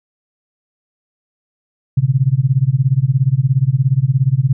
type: tone with tremolo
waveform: sine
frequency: 132.3 Hz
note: C3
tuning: 20 cents sharp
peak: -7 dBFS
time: 1.97-4.53 s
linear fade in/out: 5 ms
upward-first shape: sine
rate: 17 Hz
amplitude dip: 95%
effects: none